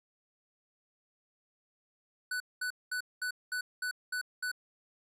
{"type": "tone bursts", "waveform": "square", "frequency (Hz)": 1491, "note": "F#6", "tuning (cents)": 13, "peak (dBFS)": -33, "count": 8, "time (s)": [2.31, 4.516], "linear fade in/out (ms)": 5, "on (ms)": 92, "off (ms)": 210, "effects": ["resampled to 32000 Hz", "12-bit"]}